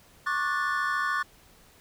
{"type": "chord", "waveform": "triangle", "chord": "D major seventh", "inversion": "third", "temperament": "just", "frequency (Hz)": [1101.2, 1174.7, 1468.3, 1762], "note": ["C#6", "D6", "F#6", "A6"], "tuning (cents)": [-12, 0, -14, 2], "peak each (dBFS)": [-29, -30, -29, -29], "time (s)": [0.26, 1.23], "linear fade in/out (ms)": 10, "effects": ["pink hiss -57 dBFS RMS until 1.8 s"]}